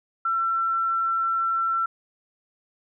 sine tone, 1347 Hz, E6, 37 cents sharp, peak -21 dBFS, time 0.25-1.86 s, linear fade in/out 5 ms, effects none

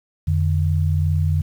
sine tone pair together, 87.46 / 150 Hz, F2 / D3, +3 / +37 cents, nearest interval major sixth, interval 934 cents, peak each -17 / -21 dBFS, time 0.27-1.42 s, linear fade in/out 10 ms, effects 8-bit

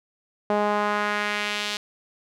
sawtooth tone with band-pass filter sweep, 207.7 Hz, G#3, in tune, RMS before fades -25 dBFS, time 0.5-1.77 s, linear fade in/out 2 ms, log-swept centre 680 to 3900 Hz, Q 1.4, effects none

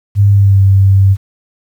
sine tone with pitch glide, 100.8 to 97.25 Hz, G2 to G2, +49 to -13 cents, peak -4 dBFS, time 0.15-1.17 s, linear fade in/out 50 ms, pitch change -62 cents, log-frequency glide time 0.29-0.62 s, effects 7-bit

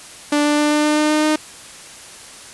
sawtooth tone with pitch steps, 293.7 / 295.6 / 297.5 / 299.4 / 301.3 / 303.2 / 305.1 / 307.1 Hz, D4 / D4 / D4 / D4 / D4 / D#4 / D#4 / D#4, 0 / +11 / +22 / +33 / +44 / -45 / -34 / -23 cents, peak -10 dBFS, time 0.32-1.36 s, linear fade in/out 5 ms, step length 130 ms, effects white hiss -38 dBFS RMS until 2.53 s + resampled to 24000 Hz

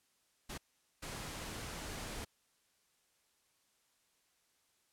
pink noise bursts at uneven times, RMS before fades -44 dBFS, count 2, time 0.49-0.58 / 1.02-2.25 s, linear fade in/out 10 ms, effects white hiss -75 dBFS RMS until 4.92 s + low-pass 11000 Hz 12 dB/octave

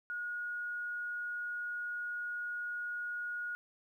sine tone, 1444 Hz, F#6, 43 cents flat, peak -36 dBFS, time 0.1-3.55 s, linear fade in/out 0 ms, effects 12-bit

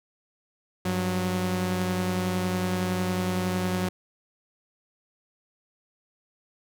sawtooth tone pair together, 96.8 / 182.73 Hz, G2 / F#3, -21 / -21 cents, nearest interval major seventh, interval 1100 cents, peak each -27 / -22 dBFS, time 0.85-3.89 s, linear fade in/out 5 ms, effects none

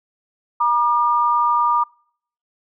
sine tone pair together, 955 / 1203.2 Hz, A#5 / D6, +42 / +42 cents, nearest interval major third, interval 400 cents, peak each -17 dBFS, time 0.6-1.84 s, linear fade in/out 10 ms, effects noise-tail reverb RT60 0.6 s tail -26 dB re dry

